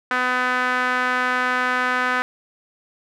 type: tone with band-pass filter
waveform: sawtooth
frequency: 251.5 Hz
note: B3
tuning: 32 cents sharp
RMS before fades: -21 dBFS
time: 0.11-2.22 s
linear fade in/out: 0 ms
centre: 1500 Hz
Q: 2.7
effects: none